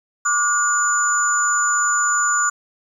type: tone cluster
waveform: sine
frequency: 1173 / 1437 / 6990 Hz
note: D6 / F6 / A8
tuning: -2 / +49 / -12 cents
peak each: -20 dBFS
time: 0.25-2.5 s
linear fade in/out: 10 ms
effects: 8-bit